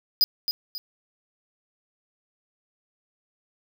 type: tone with echo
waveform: square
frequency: 4956 Hz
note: D#8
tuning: 8 cents flat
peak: -16 dBFS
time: 0.21-0.24 s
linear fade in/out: 0 ms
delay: 270 ms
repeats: 2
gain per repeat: -8 dB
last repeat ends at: 0.78 s
effects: none